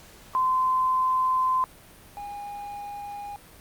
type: tone pair in turn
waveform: sine / triangle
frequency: 1031 / 816.7 Hz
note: C6 / G#5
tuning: -26 / -29 cents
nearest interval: major third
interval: 403 cents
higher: first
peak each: -20 / -32 dBFS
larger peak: first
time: 0.35-1.64 / 2.17-3.36 s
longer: first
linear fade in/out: 0 ms
effects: pink hiss -50 dBFS RMS until 3.6 s + Opus 48 kbps